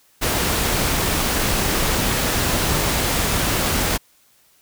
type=noise; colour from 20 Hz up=pink; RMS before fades=-20 dBFS; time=0.21-3.98 s; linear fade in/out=20 ms; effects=white hiss -57 dBFS RMS until 4.61 s